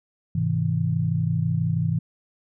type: chord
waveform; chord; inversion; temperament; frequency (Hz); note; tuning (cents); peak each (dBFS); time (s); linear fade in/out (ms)
sine; Ab augmented; none; just; 103.83 / 129.78 / 162.23; Ab2 / C3 / E3; 0 / -14 / -27; -26 / -26 / -23; 0.35-1.99; 5
effects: none

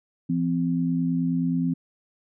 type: tone pair together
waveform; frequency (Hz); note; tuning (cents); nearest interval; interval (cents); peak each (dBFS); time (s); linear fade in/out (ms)
sine; 168.99 / 258.4; E3 / C4; +43 / -21; perfect fifth; 736; -24 / -24; 0.29-1.74; 10
effects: none

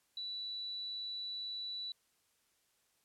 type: tone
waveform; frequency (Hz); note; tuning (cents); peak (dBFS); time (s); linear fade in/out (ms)
sine; 3951; B7; 0; -39; 0.17-1.92; 2
effects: white hiss -75 dBFS RMS until 3.04 s + low-pass 12000 Hz 12 dB/octave

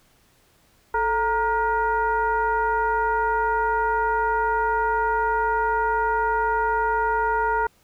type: tone with frequency modulation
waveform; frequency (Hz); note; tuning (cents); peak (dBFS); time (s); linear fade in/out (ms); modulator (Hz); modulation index
sine; 932; A#5; -1; -19; 0.94-7.67; 5; 494; 1
effects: pink hiss -60 dBFS RMS until 7.83 s

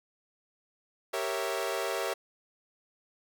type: chord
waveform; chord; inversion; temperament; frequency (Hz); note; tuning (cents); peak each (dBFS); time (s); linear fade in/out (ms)
sawtooth; G diminished seventh; none; equal; 392 / 466.2 / 554.4 / 659.3; G4 / Bb4 / Db5 / Fb5; 0 / 0 / 0 / 0; -32; 1.13-2.14; 10
effects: none

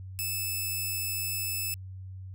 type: tone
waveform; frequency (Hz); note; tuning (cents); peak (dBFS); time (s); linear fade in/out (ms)
5% pulse; 2617; E7; -13; -21; 0.19-1.74; 0
effects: added 94 Hz sine -39 dBFS peak until 2.34 s

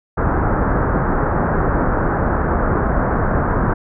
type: low-pass noise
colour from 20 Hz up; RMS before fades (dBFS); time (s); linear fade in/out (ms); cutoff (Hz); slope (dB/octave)
pink; -17; 0.17-3.74; 10; 1600; 48
effects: none

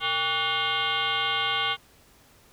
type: tone with frequency modulation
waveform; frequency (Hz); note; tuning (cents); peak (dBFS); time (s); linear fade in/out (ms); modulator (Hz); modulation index
sine; 2149; C7; +46; -23; 0-1.77; 50; 338; 4
effects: pink hiss -57 dBFS RMS until 2.52 s

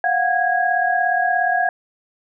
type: tone cluster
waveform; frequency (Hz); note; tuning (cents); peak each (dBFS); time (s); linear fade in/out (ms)
sine; 702 / 739 / 1649; F5 / F#5 / G#6; +9 / -2 / -13; -20; 0.04-1.69; 2
effects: none

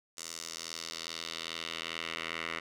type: tone with band-pass filter sweep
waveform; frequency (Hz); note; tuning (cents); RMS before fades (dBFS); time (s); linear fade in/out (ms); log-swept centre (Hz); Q
10% pulse; 82.41; E2; 0; -40; 0.17-2.6; 10; 6900 to 2100; 1.7
effects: none

